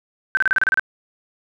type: tone bursts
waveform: sine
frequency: 1546 Hz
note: G6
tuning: 24 cents flat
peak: -13 dBFS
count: 9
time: 0.35-0.795 s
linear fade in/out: 0 ms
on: 21 ms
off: 32 ms
effects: none